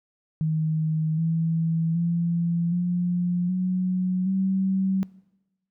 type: tone with pitch steps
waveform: sine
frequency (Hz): 157.4 / 163.61 / 170.07 / 176.78 / 183.75 / 191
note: D#3 / E3 / F3 / F3 / F#3 / G3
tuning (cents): +20 / -13 / -46 / +21 / -12 / -45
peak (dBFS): -21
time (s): 0.41-5.03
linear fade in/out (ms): 0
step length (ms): 770
effects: noise-tail reverb RT60 1.0 s tail -21 dB re dry